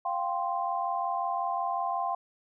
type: chord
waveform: sine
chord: F suspended second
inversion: none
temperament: equal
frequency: 698.5 / 784 / 1046.5 Hz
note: F5 / G5 / C6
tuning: 0 / 0 / 0 cents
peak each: -32 dBFS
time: 0.05-2.15 s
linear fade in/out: 5 ms
effects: none